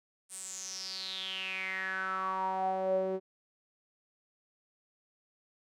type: tone with band-pass filter sweep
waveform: sawtooth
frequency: 189.2 Hz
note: F#3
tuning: 39 cents sharp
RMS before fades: -35 dBFS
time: 0.29-3.2 s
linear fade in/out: 50 ms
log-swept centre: 9100 to 430 Hz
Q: 7.9
effects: none